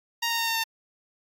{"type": "tone with pitch steps", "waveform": "10% pulse", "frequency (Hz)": [932.3, 925.3, 918.4, 911.5, 904.7], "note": ["A#5", "A#5", "A#5", "A#5", "A5"], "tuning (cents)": [0, -13, -26, -39, 48], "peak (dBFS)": -16, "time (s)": [0.22, 0.64], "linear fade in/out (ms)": 10, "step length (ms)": 84, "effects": ["AAC 48 kbps"]}